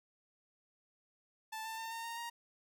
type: tone with pitch steps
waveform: sawtooth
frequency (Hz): 880 / 891.3 / 902.7 / 914.2 / 925.9 / 937.7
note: A5 / A5 / A5 / A#5 / A#5 / A#5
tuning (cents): 0 / +22 / +44 / -34 / -12 / +10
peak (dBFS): -37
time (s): 1.52-2.3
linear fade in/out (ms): 10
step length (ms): 130
effects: none